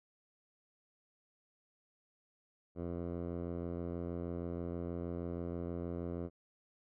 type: tone with low-pass filter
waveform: 10% pulse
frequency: 86.3 Hz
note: F2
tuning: 20 cents flat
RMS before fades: -40 dBFS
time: 2.75-6.3 s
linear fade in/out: 50 ms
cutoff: 660 Hz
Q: 0.85
effects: none